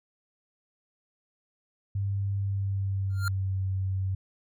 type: tone with pitch glide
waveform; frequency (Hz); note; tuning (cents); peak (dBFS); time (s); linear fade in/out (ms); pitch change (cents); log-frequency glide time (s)
sine; 99.1 to 95.23; G2 to G2; +19 to -50; -26; 1.95-4.15; 5; -69; 2.37-3.62
type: tone with exponential growth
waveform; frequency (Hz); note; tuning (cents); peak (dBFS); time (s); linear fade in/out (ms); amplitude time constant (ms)
square; 1396.9; F6; 0; -27; 3.1-3.28; 1; 39
effects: none